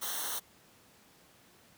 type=noise with comb filter; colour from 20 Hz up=white; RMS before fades=-36 dBFS; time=0.01-0.4 s; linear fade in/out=20 ms; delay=0.41 ms; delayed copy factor=-0.9; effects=pink hiss -61 dBFS RMS until 1.77 s + high-pass 100 Hz 12 dB/octave